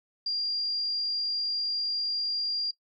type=tone; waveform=sine; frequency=4785 Hz; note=D8; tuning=32 cents sharp; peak=-27 dBFS; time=0.26-2.71 s; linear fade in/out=5 ms; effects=noise-tail reverb RT60 0.1 s tail -18 dB re dry